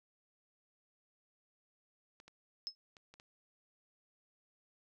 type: clicks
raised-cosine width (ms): 0.2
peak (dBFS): -39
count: 5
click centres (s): 2.201 / 2.28 / 2.968 / 3.14 / 3.199
type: tone with exponential decay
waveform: sine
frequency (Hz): 5190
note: E8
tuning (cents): -28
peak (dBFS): -33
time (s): 2.67-2.75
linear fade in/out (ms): 0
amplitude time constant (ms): 16
effects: none